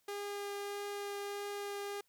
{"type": "tone with vibrato", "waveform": "sawtooth", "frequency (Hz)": 405.3, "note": "G#4", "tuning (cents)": -42, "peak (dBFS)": -35, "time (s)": [0.08, 2.01], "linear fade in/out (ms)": 5, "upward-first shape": "triangle", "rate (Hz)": 1.6, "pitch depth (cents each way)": 8, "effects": ["white hiss -75 dBFS RMS until 2.08 s"]}